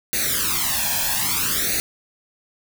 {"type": "noise with flanger", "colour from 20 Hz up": "white", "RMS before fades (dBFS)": -22, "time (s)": [0.13, 1.8], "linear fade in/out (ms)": 0, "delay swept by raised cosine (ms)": [0.47, 1.22], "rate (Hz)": 0.61, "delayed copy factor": 0.95, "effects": []}